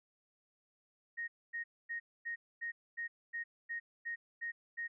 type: tone bursts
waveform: sine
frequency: 1864.7 Hz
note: A#6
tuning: in tune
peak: -37 dBFS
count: 11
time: 1.17-4.88 s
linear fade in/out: 20 ms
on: 110 ms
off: 250 ms
effects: none